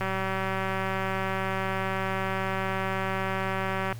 click train, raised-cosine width 0.5 ms, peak -15 dBFS, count 749, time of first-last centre 0.01-3.926 s, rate 191 Hz, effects added 115 Hz sine -36 dBFS peak until 3.99 s + pink hiss -50 dBFS RMS until 3.99 s

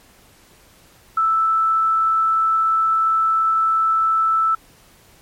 sine tone, 1318.5 Hz, E6, in tune, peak -14 dBFS, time 1.17-4.55 s, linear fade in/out 5 ms, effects pink hiss -51 dBFS RMS until 5.21 s + MP3 64 kbps

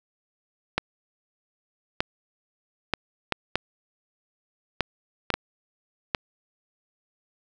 clicks, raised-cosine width 0.3 ms, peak -6 dBFS, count 9, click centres 0.78 / 2.005 / 2.937 / 3.323 / 3.556 / 4.807 / 5.303 / 5.34 / 6.148 s, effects none

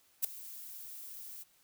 violet noise with ADSR envelope, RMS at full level -27 dBFS, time 0.22-1.44 s, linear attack 24 ms, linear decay 5 ms, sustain -20 dB, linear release 19 ms, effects white hiss -68 dBFS RMS until 1.63 s

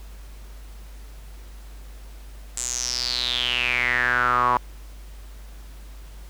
sawtooth tone with band-pass filter sweep, 123.47 Hz, B2, in tune, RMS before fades -23 dBFS, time 2.57-4.57 s, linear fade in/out 0 ms, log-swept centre 7700 to 1000 Hz, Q 7.9, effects added 50 Hz sine -38 dBFS peak until 6.29 s + pink hiss -51 dBFS RMS until 6.29 s

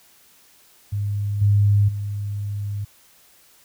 sine tone with level steps, 102.1 Hz, G#2, 29 cents flat, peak -21 / -13 / -24 dBFS, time 0.92-2.85 s, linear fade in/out 10 ms, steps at 1.41 / 1.88 s, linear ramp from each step 10 ms, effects white hiss -54 dBFS RMS until 3.64 s

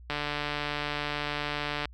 click train, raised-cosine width 0.3 ms, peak -15 dBFS, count 259, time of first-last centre 0.1-1.855 s, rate 147 Hz, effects added 60 Hz sine -46 dBFS peak until 1.93 s

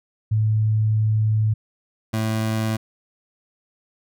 sine / 25% pulse tone pair in turn, 108.5 / 110.27 Hz, A2 / A2, -24 / +4 cents, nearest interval unison, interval 28 cents, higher second, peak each -16 / -17 dBFS, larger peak first, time 0.31-1.54 / 2.13-2.77 s, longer first, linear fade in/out 10 ms, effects none

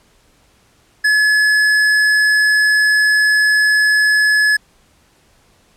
sine tone with tanh clipping, 1706 Hz, G#6, 46 cents sharp, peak -12 dBFS, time 1.04-4.57 s, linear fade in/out 10 ms, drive 13 dB, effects pink hiss -54 dBFS RMS until 5.76 s + low-pass 11000 Hz 12 dB/octave

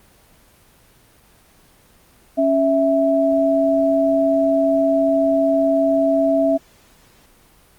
sine tone pair together, 276.7 / 658 Hz, C#4 / E5, -3 / -3 cents, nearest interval octave + minor third, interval 1500 cents, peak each -18 / -15 dBFS, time 2.37-6.58 s, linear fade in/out 20 ms, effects pink hiss -52 dBFS RMS until 7.78 s + Opus 24 kbps

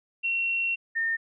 sine tone pair in turn, 2728 / 1820.7 Hz, F7 / A#6, -41 / -41 cents, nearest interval perfect fifth, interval 700 cents, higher first, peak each -24 dBFS, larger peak neither, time 0.23-0.76 / 0.95-1.17 s, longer first, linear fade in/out 20 ms, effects none

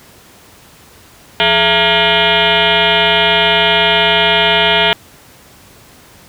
sine tone with frequency modulation, 1911 Hz, A#6, 43 cents sharp, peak -8 dBFS, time 1.4-4.93 s, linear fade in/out 0 ms, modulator 248 Hz, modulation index 6.2, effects pink hiss -42 dBFS RMS until 6.28 s + high-pass 60 Hz 12 dB/octave

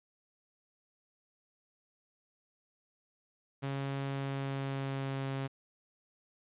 sawtooth tone with pitch glide, 137.6 to 135.47 Hz, C#3 to C#3, -12 to -39 cents, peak -30 dBFS, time 3.62-5.48 s, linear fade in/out 20 ms, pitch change -27 cents, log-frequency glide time 4.06-5.27 s, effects resampled to 8000 Hz + 11-bit

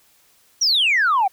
sine exponential sweep, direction down, 5920 to 736 Hz, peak -13 dBFS, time 0.61-1.28 s, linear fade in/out 10 ms, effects tanh soft clip ceiling -11 dBFS + white hiss -57 dBFS RMS until 1.32 s

